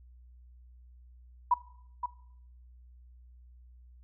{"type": "tone with echo", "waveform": "sine", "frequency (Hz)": 977, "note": "B5", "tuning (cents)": -19, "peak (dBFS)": -20, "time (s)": [1.51, 1.54], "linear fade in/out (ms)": 5, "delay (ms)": 520, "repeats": 1, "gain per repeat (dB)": -9, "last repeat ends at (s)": 2.06, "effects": ["noise-tail reverb RT60 0.7 s tail -19 dB re dry", "added 61 Hz sine -52 dBFS peak until 4.03 s"]}